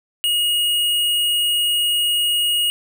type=tone with hard clipping; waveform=sine; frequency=2876 Hz; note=F#7; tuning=50 cents flat; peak=-17 dBFS; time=0.24-2.7 s; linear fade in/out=0 ms; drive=17 dB; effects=none